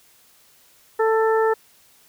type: harmonic tone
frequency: 443.4 Hz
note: A4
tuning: 13 cents sharp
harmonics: 1 / 2 / 3 / 4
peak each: -17 / -23 / -27 / -29 dBFS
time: 0.99-1.54 s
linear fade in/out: 10 ms
effects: white hiss -55 dBFS RMS until 2.08 s